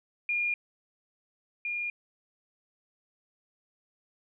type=tone pair in turn; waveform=sine; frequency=2419 / 2419 Hz; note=D#7 / D#7; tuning=-49 / -49 cents; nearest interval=unison; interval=0 cents; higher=neither; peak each=-26 / -30 dBFS; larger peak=first; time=0.29-0.54 / 1.65-1.9 s; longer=neither; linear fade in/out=2 ms; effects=none